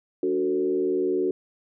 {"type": "tone with frequency modulation", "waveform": "sine", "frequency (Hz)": 370, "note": "F#4", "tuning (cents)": 0, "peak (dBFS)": -21, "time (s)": [0.23, 1.31], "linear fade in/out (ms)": 2, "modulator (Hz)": 79.2, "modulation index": 0.89, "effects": []}